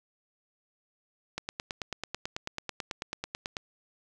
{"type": "click train", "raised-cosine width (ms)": 0.2, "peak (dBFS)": -16, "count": 21, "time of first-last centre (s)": [1.38, 3.568], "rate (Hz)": 9.14, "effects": []}